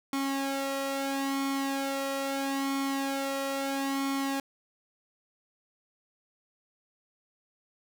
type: tone with flanger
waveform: sawtooth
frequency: 273.6 Hz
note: C#4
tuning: 23 cents flat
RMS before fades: -31 dBFS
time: 0.13-4.4 s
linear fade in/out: 2 ms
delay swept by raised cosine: 0.9 to 1.58 ms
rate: 0.76 Hz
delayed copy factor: +0.65
effects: none